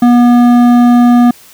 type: tone with hard clipping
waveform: triangle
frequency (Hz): 241.9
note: B3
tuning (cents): -36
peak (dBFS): -5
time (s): 0.02-1.31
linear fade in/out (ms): 5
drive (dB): 14
effects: white hiss -39 dBFS RMS until 1.53 s